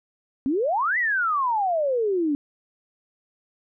sine exponential two-way sweep, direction up then down, 250.5 to 2024 to 278.8 Hz, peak -20 dBFS, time 0.46-2.35 s, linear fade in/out 0 ms, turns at 0.98 s, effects none

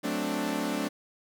sawtooth chord, D dominant seventh, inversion first, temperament equal with one note detuned, 184.04 / 220 / 261.6 / 293.7 Hz, F#3 / A3 / C4 / D4, -9 / 0 / 0 / 0 cents, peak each -33 / -30 / -31 / -28 dBFS, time 0.03-0.89 s, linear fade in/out 20 ms, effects none

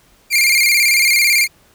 sawtooth tone with vibrato, 2252 Hz, C#7, 27 cents sharp, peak -7 dBFS, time 0.3-1.48 s, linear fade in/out 50 ms, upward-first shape square, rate 18 Hz, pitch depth 86 cents each way, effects pink hiss -52 dBFS RMS until 1.74 s

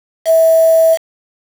sine tone with quantisation, 651 Hz, E5, 22 cents flat, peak -6 dBFS, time 0.25-0.98 s, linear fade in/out 50 ms, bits 4, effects none

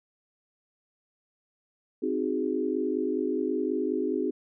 sine chord, Ab dominant seventh, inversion first, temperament equal, 261.6 / 311.1 / 370 / 415.3 Hz, C4 / Eb4 / Gb4 / Ab4, 0 / 0 / 0 / 0 cents, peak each -31 dBFS, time 2.02-4.31 s, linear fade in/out 10 ms, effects none

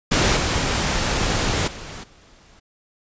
pink noise with level steps, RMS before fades -17 / -21 / -35 / -51 dBFS, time 0.11-2.6 s, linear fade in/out 10 ms, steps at 0.36 / 1.67 / 2.03 s, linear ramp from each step 10 ms, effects resampled to 16000 Hz

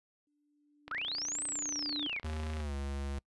sine tone with exponential growth, 293.7 Hz, D4, in tune, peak -36 dBFS, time 0.27-2.07 s, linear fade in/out 2 ms, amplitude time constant 390 ms
click train, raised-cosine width 0.3 ms, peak -28 dBFS, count 52, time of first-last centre 0.88-2.603 s, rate 29.6 Hz
sine linear two-way sweep, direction up then down, 1206 to 8390 to 2097 Hz, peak -34 dBFS, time 0.91-2.19 s, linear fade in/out 2 ms, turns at 1.44 s
square tone with pitch glide, 77.78 to 69.7 Hz, D#2 to C#2, 0 to +10 cents, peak -36 dBFS, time 2.24-3.19 s, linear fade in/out 5 ms, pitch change -190 cents, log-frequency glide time 2.57-2.74 s
effects noise-tail reverb RT60 0.1 s tail -25 dB re dry + resampled to 24000 Hz

